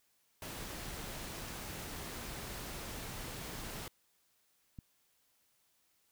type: noise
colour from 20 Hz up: pink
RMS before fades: -44 dBFS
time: 0.42-3.88 s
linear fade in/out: 2 ms
type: click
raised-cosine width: 5 ms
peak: -34 dBFS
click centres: 4.788 s
effects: white hiss -74 dBFS RMS until 6.11 s